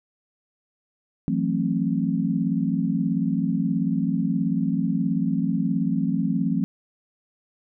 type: chord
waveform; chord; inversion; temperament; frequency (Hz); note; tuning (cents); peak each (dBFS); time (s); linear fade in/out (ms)
sine; F# half-diminished seventh; third; just; 166.5 / 185 / 222 / 266.4; E3 / F#3 / A3 / C4; +18 / 0 / +16 / +31; -26; 1.28-6.64; 0
effects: none